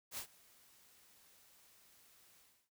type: noise with ADSR envelope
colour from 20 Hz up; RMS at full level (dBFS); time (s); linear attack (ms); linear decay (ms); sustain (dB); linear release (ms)
white; -42; 0.11-2.7; 64; 89; -24; 310
effects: noise-tail reverb RT60 0.1 s tail -21 dB re dry